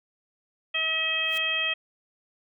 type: harmonic tone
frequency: 640 Hz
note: D#5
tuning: 49 cents sharp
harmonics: 1 / 2 / 3 / 4 / 5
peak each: -39 / -38 / -32 / -27 / -28 dBFS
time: 0.74-1.74 s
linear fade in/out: 10 ms
type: noise with exponential growth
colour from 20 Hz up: white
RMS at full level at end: -38 dBFS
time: 1.22-1.38 s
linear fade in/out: 5 ms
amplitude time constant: 34 ms
effects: none